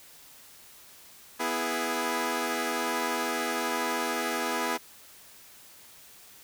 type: chord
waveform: 10% pulse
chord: E major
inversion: second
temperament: equal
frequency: 246.9 / 329.6 / 415.3 Hz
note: B3 / E4 / G#4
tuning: 0 / 0 / 0 cents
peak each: -24 dBFS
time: 1.39-4.78 s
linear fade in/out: 20 ms
effects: white hiss -52 dBFS RMS until 6.43 s

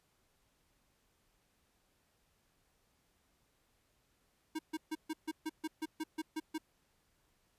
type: tone bursts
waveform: square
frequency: 315.1 Hz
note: D#4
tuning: 22 cents sharp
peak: -36 dBFS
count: 12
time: 4.55-6.582 s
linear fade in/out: 10 ms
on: 41 ms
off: 140 ms
effects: pink hiss -75 dBFS RMS until 7.58 s + resampled to 32000 Hz

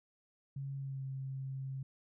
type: tone with pitch glide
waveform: sine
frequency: 137.5 to 133.97 Hz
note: C#3 to C3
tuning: -14 to +41 cents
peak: -38 dBFS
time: 0.56-1.83 s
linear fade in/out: 5 ms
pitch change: -45 cents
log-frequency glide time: 0.76-1.04 s
effects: none

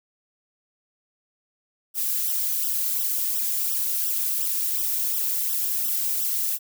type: noise with flanger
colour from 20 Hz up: violet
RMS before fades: -25 dBFS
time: 1.94-6.59 s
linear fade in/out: 50 ms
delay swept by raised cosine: 0.44 to 2.34 ms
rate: 2.8 Hz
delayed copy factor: -0.95
effects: none

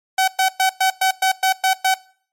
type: tone bursts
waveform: sawtooth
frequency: 758 Hz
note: F#5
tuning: 42 cents sharp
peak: -10 dBFS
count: 9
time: 0.18-1.942 s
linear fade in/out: 5 ms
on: 98 ms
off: 110 ms
effects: noise-tail reverb RT60 0.5 s tail -22 dB re dry + MP3 64 kbps

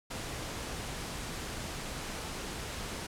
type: noise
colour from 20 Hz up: pink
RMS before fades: -39 dBFS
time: 0.1-3.07 s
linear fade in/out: 10 ms
effects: low-pass 10000 Hz 12 dB/octave

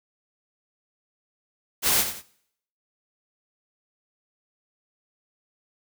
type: noise with echo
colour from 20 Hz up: white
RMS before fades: -21 dBFS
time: 1.82-2.05 s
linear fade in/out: 50 ms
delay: 89 ms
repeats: 2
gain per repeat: -9 dB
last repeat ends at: 2.228 s
effects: noise-tail reverb RT60 0.7 s tail -21 dB re dry

